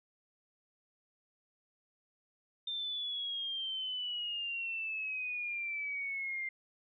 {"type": "exponential sweep", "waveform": "sine", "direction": "down", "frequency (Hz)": [3607, 2093], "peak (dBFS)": -35, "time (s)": [2.67, 6.49], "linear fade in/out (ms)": 5, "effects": []}